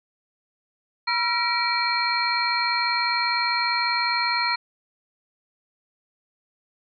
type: tone cluster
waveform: sine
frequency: 964 / 1362 / 1916 / 2327 / 4222 Hz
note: B5 / F6 / A#6 / D7 / C8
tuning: -42 / -44 / +47 / -17 / +15 cents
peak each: -26 / -28 / -30 / -27 / -26 dBFS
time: 1.07-4.56 s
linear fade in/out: 10 ms
effects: none